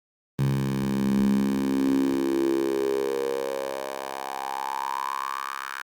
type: tone with high-pass filter sweep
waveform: 10% pulse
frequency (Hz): 67.5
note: C#2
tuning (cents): -45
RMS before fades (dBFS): -26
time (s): 0.39-5.82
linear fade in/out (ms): 0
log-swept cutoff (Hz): 140 to 1400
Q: 7.1
effects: Opus 32 kbps